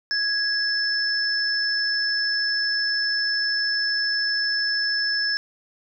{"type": "tone pair together", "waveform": "sine", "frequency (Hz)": [1661.2, 5274], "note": ["G#6", "E8"], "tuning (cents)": [0, 0], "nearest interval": "octave + minor sixth", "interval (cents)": 2000, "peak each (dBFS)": [-24, -23], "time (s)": [0.11, 5.37], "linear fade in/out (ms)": 0, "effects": []}